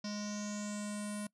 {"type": "tone with low-pass filter sweep", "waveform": "square", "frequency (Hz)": 207.7, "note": "G#3", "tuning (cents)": 0, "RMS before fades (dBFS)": -40, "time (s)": [0.04, 1.27], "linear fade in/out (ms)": 5, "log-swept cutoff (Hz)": [5300, 10000], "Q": 7.5, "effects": ["noise-tail reverb RT60 0.1 s tail -22 dB re dry"]}